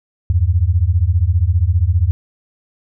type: beating tone pair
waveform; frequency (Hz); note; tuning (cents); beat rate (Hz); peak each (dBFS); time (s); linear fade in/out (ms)
sine; 80.1 / 95.1; E2 / F#2; -49 / +48; 15; -14; 0.3-2.11; 0
effects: none